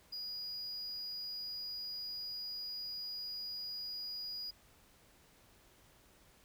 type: tone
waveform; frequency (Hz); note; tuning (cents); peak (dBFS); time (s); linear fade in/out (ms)
triangle; 4900; D#8; -27; -39; 0.12-4.51; 10
effects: pink hiss -65 dBFS RMS until 6.44 s